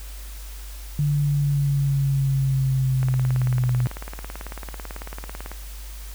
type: exponential sweep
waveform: sine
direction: down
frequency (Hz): 146.83 to 123.47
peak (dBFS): -18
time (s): 0.99-3.87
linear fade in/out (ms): 0
type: click train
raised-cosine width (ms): 0.5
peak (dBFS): -19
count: 46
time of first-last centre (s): 3.03-5.516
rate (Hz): 18.1
effects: added 50 Hz sine -34 dBFS peak until 6.14 s + white hiss -44 dBFS RMS until 6.14 s